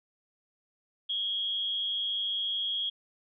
sine tone with amplitude modulation, 3283 Hz, G#7, 21 cents flat, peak -26 dBFS, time 1.09-2.9 s, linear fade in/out 10 ms, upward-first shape sine, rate 201 Hz, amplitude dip 55%, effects none

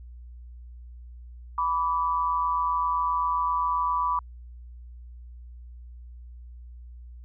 sine tone pair together, 989 / 1156.6 Hz, B5 / D6, +2 / -27 cents, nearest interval minor third, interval 271 cents, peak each -25 / -26 dBFS, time 1.58-4.19 s, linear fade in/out 2 ms, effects added 60 Hz sine -41 dBFS peak until 7.24 s

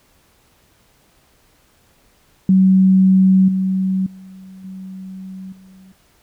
sine tone with level steps, 189 Hz, F#3, 37 cents sharp, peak -8 / -15 / -35 / -29 / -41 dBFS, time 2.49-5.92 s, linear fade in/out 2 ms, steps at 3.48 / 4.06 / 4.64 / 5.52 s, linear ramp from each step 5 ms, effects pink hiss -56 dBFS RMS until 6.22 s

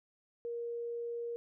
sine tone, 470.8 Hz, A#4, 17 cents sharp, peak -36 dBFS, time 0.45-1.36 s, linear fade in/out 0 ms, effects none

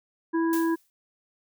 harmonic tone, 329.6 Hz, E4, in tune, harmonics 1 / 3 / 5, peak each -22 / -32 / -36 dBFS, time 0.33-0.76 s, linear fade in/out 20 ms
blue noise with exponential decay, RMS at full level -32 dBFS, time 0.53-0.9 s, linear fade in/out 1 ms, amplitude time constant 79 ms
effects none

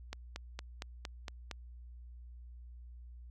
click train, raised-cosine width 0.2 ms, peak -23 dBFS, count 7, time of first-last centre 0.13-1.512 s, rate 4.34 Hz, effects added 60 Hz sine -48 dBFS peak until 3.3 s

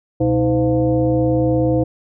sine tone with frequency modulation, 317.7 Hz, D#4, 36 cents sharp, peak -13 dBFS, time 0.2-1.84 s, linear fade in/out 10 ms, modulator 193 Hz, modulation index 1.3, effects none

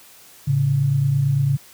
sine tone pair together, 111.12 / 140 Hz, A2 / C#3, +18 / +18 cents, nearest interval major third, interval 400 cents, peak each -23 / -16 dBFS, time 0.47-1.57 s, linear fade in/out 10 ms, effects white hiss -47 dBFS RMS until 1.73 s + high-pass 60 Hz 12 dB/octave

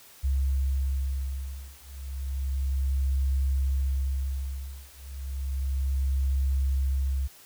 sine beating tone pair, 67.2 / 67.52 Hz, C2 / C#2, +47 / -45 cents, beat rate 0.32 Hz, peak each -28 dBFS, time 0.23-7.28 s, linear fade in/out 20 ms, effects white hiss -52 dBFS RMS until 7.45 s

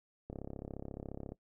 click train, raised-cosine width 2 ms, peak -29 dBFS, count 36, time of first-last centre 0.3-1.32 s, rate 34.3 Hz, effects noise-tail reverb RT60 0.1 s tail -18 dB re dry

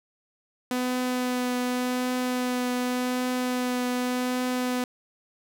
sawtooth tone with vibrato, 250 Hz, B3, 21 cents sharp, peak -21 dBFS, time 0.71-4.84 s, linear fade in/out 2 ms, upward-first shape triangle, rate 0.87 Hz, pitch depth 14 cents each way, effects none

